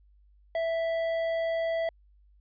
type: tone with tanh clipping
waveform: sine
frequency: 659.3 Hz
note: E5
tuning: in tune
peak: -28 dBFS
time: 0.55-1.89 s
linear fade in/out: 2 ms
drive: 10 dB
effects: added 50 Hz sine -57 dBFS peak until 2.4 s + resampled to 11025 Hz